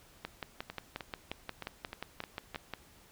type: two click trains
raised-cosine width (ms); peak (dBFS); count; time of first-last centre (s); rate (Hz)
0.3; -21 / -24; 15 / 7; 0.25-2.737 / 0.7-2.546; 5.63 / 3.25
effects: pink hiss -60 dBFS RMS until 3.11 s